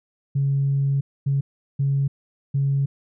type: tone bursts at uneven times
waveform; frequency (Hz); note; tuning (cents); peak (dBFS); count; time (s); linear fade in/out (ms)
sine; 138.59; C#3; 0; -17; 4; 0.35-1.01 / 1.26-1.41 / 1.79-2.08 / 2.54-2.86; 10
effects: tanh soft clip ceiling -13 dBFS